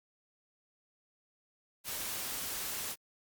white noise, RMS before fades -38 dBFS, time 1.84-2.96 s, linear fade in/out 50 ms, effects Opus 48 kbps

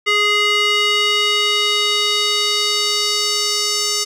square tone with band-pass filter sweep, 415.3 Hz, G#4, in tune, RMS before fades -17 dBFS, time 0.06-4.05 s, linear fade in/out 20 ms, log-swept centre 2400 to 5700 Hz, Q 2.1, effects none

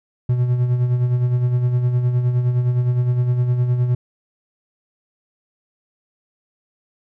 triangle tone with tremolo, 123.47 Hz, B2, in tune, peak -11 dBFS, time 0.29-3.95 s, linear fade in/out 5 ms, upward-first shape sine, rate 9.7 Hz, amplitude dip 50%, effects none

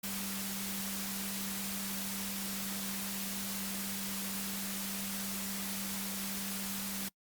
sine tone in noise, 196 Hz, G3, in tune, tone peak -41 dBFS, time 0.03-7.09 s, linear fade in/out 10 ms, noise white, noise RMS -39 dBFS, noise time 0.03-7.09 s, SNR -5 dB, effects noise-tail reverb RT60 0.1 s tail -26 dB re dry + Opus 48 kbps

